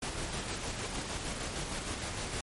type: noise with tremolo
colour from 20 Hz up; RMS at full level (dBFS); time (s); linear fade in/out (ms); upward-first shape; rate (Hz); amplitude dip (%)
pink; -36; 0.02-2.41; 5; square; 6.5; 30
effects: MP3 48 kbps